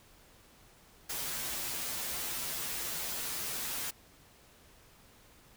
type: noise with comb filter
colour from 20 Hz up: white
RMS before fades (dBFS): -37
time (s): 1.09-3.91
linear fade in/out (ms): 10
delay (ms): 10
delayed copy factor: -0.85
effects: pink hiss -60 dBFS RMS until 5.56 s